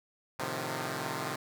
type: chord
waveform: 5% pulse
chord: F dominant seventh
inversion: first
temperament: equal with one note detuned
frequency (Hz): 110 / 130.81 / 153.07 / 174.61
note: A2 / C3 / Eb3 / F3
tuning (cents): 0 / 0 / -28 / 0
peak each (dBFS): -31 / -26 / -27 / -29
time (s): 0.39-1.36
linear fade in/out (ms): 5
effects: none